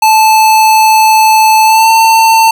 square tone with pitch glide, 874 to 896.5 Hz, A5 to A5, -12 to +32 cents, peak -4 dBFS, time 0.02-2.51 s, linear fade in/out 5 ms, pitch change +44 cents, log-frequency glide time 1.64-1.9 s, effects none

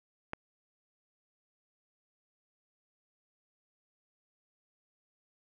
click, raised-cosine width 0.5 ms, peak -20 dBFS, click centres 0.334 s, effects none

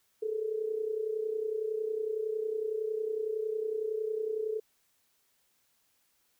sine tone with amplitude modulation, 435.4 Hz, A4, 18 cents flat, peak -27 dBFS, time 0.22-4.6 s, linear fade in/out 10 ms, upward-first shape sine, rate 30.9 Hz, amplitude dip 70%, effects white hiss -72 dBFS RMS until 6.39 s

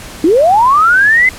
sine linear sweep, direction up, 293.3 to 2071 Hz, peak -5 dBFS, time 0.24-1.29 s, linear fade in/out 2 ms, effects pink hiss -30 dBFS RMS until 1.38 s + low-pass 12000 Hz 12 dB/octave

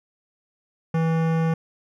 sine tone with hard clipping, 162.9 Hz, E3, 20 cents flat, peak -21 dBFS, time 0.94-1.54 s, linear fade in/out 5 ms, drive 18 dB, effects none

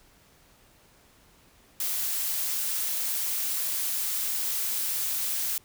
blue noise, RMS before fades -29 dBFS, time 1.8-5.58 s, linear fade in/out 2 ms, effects pink hiss -59 dBFS RMS until 5.64 s

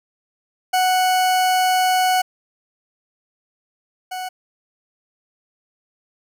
40% pulse tone pair in turn, 740 / 740 Hz, F#5 / F#5, 0 / 0 cents, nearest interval unison, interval 0 cents, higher neither, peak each -14 / -25 dBFS, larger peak first, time 0.73-2.22 / 4.11-4.29 s, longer first, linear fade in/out 10 ms, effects none

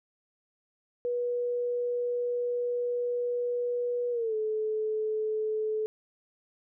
sine tone with pitch glide, 485.7 to 432.7 Hz, B4 to A4, -29 to -29 cents, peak -27 dBFS, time 1.05-5.86 s, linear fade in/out 0 ms, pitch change -200 cents, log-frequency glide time 4.11-4.35 s, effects none

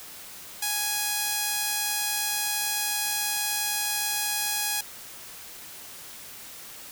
sawtooth tone with band-pass filter, 830.6 Hz, G#5, in tune, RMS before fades -28 dBFS, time 0.62-4.81 s, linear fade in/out 5 ms, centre 12000 Hz, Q 0.51, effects white hiss -43 dBFS RMS until 6.91 s

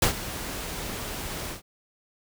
pink noise with ADSR envelope, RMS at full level -19 dBFS, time 0.02-1.62 s, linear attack 5 ms, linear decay 100 ms, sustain -15 dB, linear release 120 ms, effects none

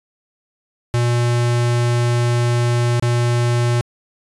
square tone with dropouts, 120 Hz, B2, 49 cents flat, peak -15 dBFS, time 0.94-3.81 s, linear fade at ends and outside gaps 0 ms, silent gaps 2.997-3.025 s, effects resampled to 24000 Hz

